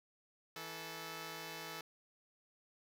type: tone pair together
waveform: 5% pulse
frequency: 163.02 / 435.2 Hz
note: E3 / A4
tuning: -19 / -19 cents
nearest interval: octave + perfect fourth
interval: 1700 cents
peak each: -37 / -35 dBFS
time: 0.56-1.81 s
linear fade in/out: 2 ms
effects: none